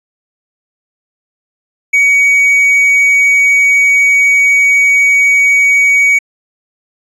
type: tone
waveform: triangle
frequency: 2254 Hz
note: C#7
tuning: 28 cents sharp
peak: -4 dBFS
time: 1.93-6.19 s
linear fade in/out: 10 ms
effects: resampled to 24000 Hz